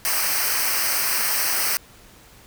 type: noise with comb filter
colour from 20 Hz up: white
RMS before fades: -22 dBFS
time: 0.05-1.77 s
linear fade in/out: 0 ms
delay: 0.28 ms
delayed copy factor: -0.8
effects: pink hiss -49 dBFS RMS until 2.46 s